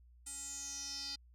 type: tone with band-pass filter sweep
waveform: square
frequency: 279.2 Hz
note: C#4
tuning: 13 cents sharp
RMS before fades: -44 dBFS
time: 0.26-1.16 s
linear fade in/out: 10 ms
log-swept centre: 8400 to 4600 Hz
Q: 7.6
effects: added 60 Hz sine -59 dBFS peak until 1.34 s